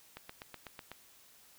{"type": "click train", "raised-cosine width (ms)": 0.3, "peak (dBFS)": -28, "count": 7, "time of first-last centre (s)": [0.17, 0.916], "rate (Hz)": 8.04, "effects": ["white hiss -61 dBFS RMS until 1.58 s"]}